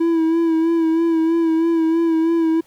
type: tone with vibrato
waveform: triangle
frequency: 328.3 Hz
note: E4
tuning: 7 cents flat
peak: -12 dBFS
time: 0-2.61 s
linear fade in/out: 10 ms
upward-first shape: sine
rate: 3.1 Hz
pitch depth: 37 cents each way
effects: pink hiss -55 dBFS RMS until 2.66 s